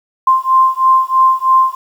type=beating tone pair; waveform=sine; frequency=1046.5 / 1049.6 Hz; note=C6 / C6; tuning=0 / +5 cents; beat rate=3.1 Hz; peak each=-11 dBFS; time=0.27-1.75 s; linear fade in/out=5 ms; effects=7-bit